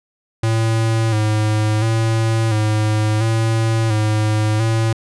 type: tone with vibrato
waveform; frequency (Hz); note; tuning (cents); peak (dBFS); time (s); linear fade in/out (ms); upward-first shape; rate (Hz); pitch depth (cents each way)
square; 110; A2; 0; -15; 0.43-4.93; 5; square; 0.72; 41
effects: resampled to 24000 Hz